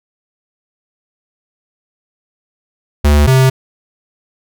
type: tone pair in turn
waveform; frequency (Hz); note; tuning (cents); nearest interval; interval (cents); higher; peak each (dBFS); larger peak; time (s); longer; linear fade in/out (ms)
square; 73.42 / 131.35; D2 / C3; 0 / +7; minor seventh; 1007; second; -7; neither; 3.04-3.27 / 3.27-3.5; neither; 10
effects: none